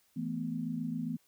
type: chord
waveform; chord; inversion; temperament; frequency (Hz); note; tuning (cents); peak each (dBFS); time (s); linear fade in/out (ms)
sine; E suspended fourth; none; just; 164.81 / 219.8 / 247.2; E3 / A3 / B3; 0 / -2 / +2; -38 / -38 / -36; 0.16-1.17; 10
effects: white hiss -70 dBFS RMS until 1.27 s